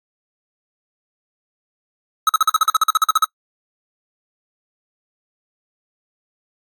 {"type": "tone bursts", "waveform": "square", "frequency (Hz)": 1285, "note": "E6", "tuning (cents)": -45, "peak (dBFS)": -11, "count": 15, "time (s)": [2.27, 3.244], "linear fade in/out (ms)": 2, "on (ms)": 22, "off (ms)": 46, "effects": ["noise-tail reverb RT60 0.1 s tail -26 dB re dry", "AAC 64 kbps"]}